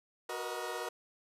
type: chord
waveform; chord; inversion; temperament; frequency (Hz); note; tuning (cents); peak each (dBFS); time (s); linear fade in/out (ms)
20% pulse; B major seventh; second; equal with one note detuned; 370 / 466.2 / 483.2 / 622.3; F#4 / A#4 / B4 / D#5; 0 / 0 / -38 / 0; -37 / -39 / -37 / -38; 0.29-0.89; 5
effects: resampled to 32000 Hz